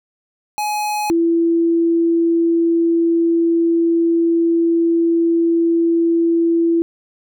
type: tone pair in turn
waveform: square / sine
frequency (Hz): 841 / 334.7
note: G#5 / E4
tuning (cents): +22 / +26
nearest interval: octave + major third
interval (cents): 1596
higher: first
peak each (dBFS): -19 / -12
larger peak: second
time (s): 0.58-1.1 / 1.1-6.82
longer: second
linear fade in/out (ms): 0
effects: none